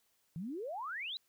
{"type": "exponential sweep", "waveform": "sine", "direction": "up", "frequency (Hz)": [153.2, 4095], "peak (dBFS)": -38, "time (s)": [0.36, 1.17], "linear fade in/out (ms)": 0, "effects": ["white hiss -75 dBFS RMS until 1.28 s"]}